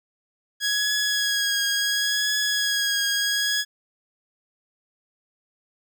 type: tone with vibrato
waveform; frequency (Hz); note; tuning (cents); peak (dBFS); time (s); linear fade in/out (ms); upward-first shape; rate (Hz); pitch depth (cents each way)
15% pulse; 1661.2; G#6; 0; -15; 0.6-3.65; 50; triangle; 0.71; 29
effects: none